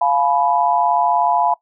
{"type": "chord", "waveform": "sine", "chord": "F diminished", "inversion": "none", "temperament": "equal with one note detuned", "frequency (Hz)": [698.5, 851.5, 987.8], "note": ["F5", "Ab5", "Cb6"], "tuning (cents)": [0, 43, 0], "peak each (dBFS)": -18, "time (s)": [0.01, 1.54], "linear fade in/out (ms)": 5, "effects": ["noise-tail reverb RT60 0.1 s tail -20 dB re dry"]}